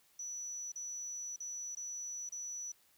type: tone with dropouts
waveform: sine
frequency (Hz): 5920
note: F#8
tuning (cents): 0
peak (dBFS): -40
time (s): 0.19-2.72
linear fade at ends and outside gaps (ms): 5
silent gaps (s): 0.72-0.757 / 1.362-1.402 / 1.751-1.769 / 2.292-2.321
effects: white hiss -69 dBFS RMS until 2.97 s